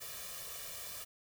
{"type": "noise with comb filter", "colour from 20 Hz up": "white", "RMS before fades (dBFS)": -45, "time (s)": [0, 1.05], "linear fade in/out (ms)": 20, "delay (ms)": 1.7, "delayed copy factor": 0.95, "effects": []}